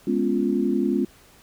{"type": "chord", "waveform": "sine", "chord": "C# dominant seventh", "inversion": "second", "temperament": "equal", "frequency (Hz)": [207.7, 246.9, 277.2, 349.2], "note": ["G#3", "B3", "C#4", "E#4"], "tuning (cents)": [0, 0, 0, 0], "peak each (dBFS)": -25, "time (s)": [0.07, 1.05], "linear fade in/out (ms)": 5, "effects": ["pink hiss -53 dBFS RMS until 1.42 s"]}